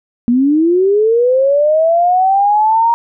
sine linear sweep, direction up, 232.3 to 942 Hz, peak -8 dBFS, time 0.28-2.94 s, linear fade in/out 0 ms, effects none

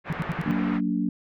white low-pass noise, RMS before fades -35 dBFS, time 0.04-0.81 s, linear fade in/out 50 ms, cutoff 2000 Hz, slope 24 dB/octave
sine tone bursts, 163.2 Hz, E3, 17 cents flat, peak -23 dBFS, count 5, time 0.1-0.51 s, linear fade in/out 0 ms, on 26 ms, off 70 ms
sine chord, Gb augmented, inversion none, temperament just, 185 / 231.2 / 289.1 Hz, Gb3 / Bb3 / D4, 0 / -14 / -27 cents, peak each -27 dBFS, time 0.46-1.09 s, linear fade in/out 2 ms
effects none

